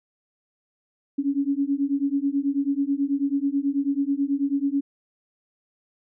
sine beating tone pair, 275.1 / 284.3 Hz, C#4 / C#4, -13 / +44 cents, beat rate 9.2 Hz, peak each -24 dBFS, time 1.18-4.81 s, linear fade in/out 10 ms, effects none

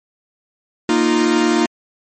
45% pulse chord, Bb suspended fourth, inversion none, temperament equal with one note detuned, 233.1 / 309.3 / 349.2 Hz, Bb3 / Eb4 / F4, 0 / -10 / 0 cents, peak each -18 / -17 / -17 dBFS, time 0.89-1.66 s, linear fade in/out 2 ms, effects MP3 32 kbps

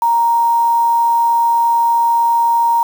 sine tone with quantisation, 932.3 Hz, A#5, in tune, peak -10 dBFS, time 0.02-2.83 s, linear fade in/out 2 ms, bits 5, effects none

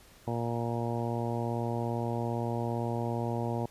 harmonic tone, 117.6 Hz, A#2, 16 cents sharp, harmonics 1 / 2 / 3 / 4 / 5 / 6 / 7 / 8, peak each -33 / -36 / -38 / -39 / -40 / -41 / -41 / -42 dBFS, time 0.27-3.66 s, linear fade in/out 5 ms, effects pink hiss -57 dBFS RMS until 3.7 s + resampled to 32000 Hz

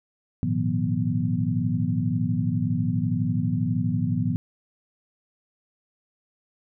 sine tone cluster, 106.5 / 118.7 / 157.4 / 179.3 / 244.9 Hz, G#2 / A#2 / D#3 / F3 / B3, +44 / +32 / +20 / +46 / -14 cents, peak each -28 dBFS, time 0.43-4.36 s, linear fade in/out 0 ms, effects none

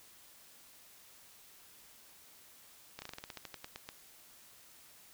slowing click train, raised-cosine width 0.2 ms, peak -26 dBFS, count 14, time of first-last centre 2.99-3.89 s, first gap 30 ms, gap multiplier 1.13, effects white hiss -59 dBFS RMS until 5.13 s

